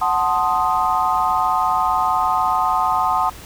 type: chord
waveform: sine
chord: F# diminished seventh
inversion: none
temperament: equal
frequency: 740 / 880 / 1046.5 / 1244.5 Hz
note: F#5 / A5 / C6 / Eb6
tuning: 0 / 0 / 0 / 0 cents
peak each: -21 dBFS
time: 0.01-3.3 s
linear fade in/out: 10 ms
effects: added 60 Hz sine -43 dBFS peak until 3.45 s + pink hiss -39 dBFS RMS until 3.45 s